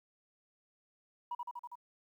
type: tone with echo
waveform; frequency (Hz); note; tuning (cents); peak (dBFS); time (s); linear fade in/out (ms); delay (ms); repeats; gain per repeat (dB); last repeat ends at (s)
sine; 965; B5; -40; -34; 1.31-1.35; 5; 81; 5; -2; 1.755
effects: tanh soft clip ceiling -32 dBFS + 12-bit